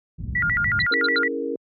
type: low-pass noise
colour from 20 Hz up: white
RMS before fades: -29 dBFS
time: 0.18-0.86 s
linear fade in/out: 10 ms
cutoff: 150 Hz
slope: 24 dB/octave
type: tone with vibrato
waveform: sine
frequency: 1661.2 Hz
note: G#6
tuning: in tune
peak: -19 dBFS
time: 0.35-1.28 s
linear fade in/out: 5 ms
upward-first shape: square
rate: 6.8 Hz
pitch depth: 280 cents each way
type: tone bursts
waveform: sine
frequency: 4020 Hz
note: B7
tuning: 30 cents sharp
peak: -21 dBFS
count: 4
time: 0.8-1.184 s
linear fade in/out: 2 ms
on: 21 ms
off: 100 ms
type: chord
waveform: sine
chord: A# half-diminished seventh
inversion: first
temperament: equal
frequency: 277.2 / 329.6 / 415.3 / 466.2 Hz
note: C#4 / E4 / G#4 / A#4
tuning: 0 / 0 / 0 / 0 cents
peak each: -30 / -32 / -32 / -27 dBFS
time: 0.91-1.56 s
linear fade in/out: 5 ms
effects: high-pass 60 Hz 12 dB/octave